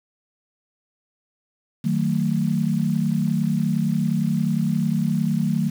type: chord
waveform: sine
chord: D# diminished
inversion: none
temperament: just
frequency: 155.56 / 186.68 / 224 Hz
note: D#3 / F#3 / A3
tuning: 0 / +16 / +31 cents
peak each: -23 dBFS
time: 1.84-5.7 s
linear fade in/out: 10 ms
effects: 7-bit